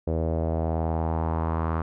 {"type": "tone with low-pass filter sweep", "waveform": "sawtooth", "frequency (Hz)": 81, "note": "E2", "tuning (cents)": -30, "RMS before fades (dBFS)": -26, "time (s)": [0.07, 1.82], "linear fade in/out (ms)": 5, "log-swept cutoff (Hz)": [520, 1200], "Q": 3, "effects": []}